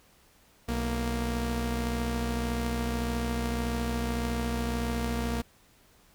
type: tone pair together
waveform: sawtooth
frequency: 61.74 / 233.1 Hz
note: B1 / A#3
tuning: 0 / 0 cents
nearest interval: octave + major seventh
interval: 2300 cents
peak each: -27 dBFS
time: 0.68-5.42 s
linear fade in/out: 10 ms
effects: pink hiss -61 dBFS RMS until 6.14 s